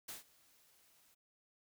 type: noise with ADSR envelope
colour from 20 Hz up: white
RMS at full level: -45 dBFS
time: 0.08-1.15 s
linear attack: 11 ms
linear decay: 140 ms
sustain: -24 dB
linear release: 15 ms
effects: none